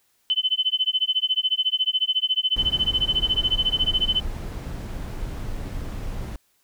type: tone with tremolo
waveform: sine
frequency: 3040 Hz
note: F#7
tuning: 46 cents sharp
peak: -16 dBFS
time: 0.3-4.2 s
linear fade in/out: 0 ms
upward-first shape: sine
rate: 14 Hz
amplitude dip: 100%
type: noise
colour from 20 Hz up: brown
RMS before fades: -30 dBFS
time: 2.56-6.36 s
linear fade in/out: 2 ms
effects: white hiss -66 dBFS RMS until 6.63 s